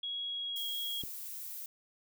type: tone with pitch glide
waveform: sine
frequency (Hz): 3320 to 3299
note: G#7 to G#7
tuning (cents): -1 to -12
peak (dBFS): -35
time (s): 0.03-1.02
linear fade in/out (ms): 5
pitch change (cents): -11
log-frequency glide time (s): 0.24-0.57
type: noise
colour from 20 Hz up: violet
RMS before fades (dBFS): -43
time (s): 0.56-1.66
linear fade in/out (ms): 2
type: click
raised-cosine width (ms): 3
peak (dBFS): -31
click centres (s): 1.037
effects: none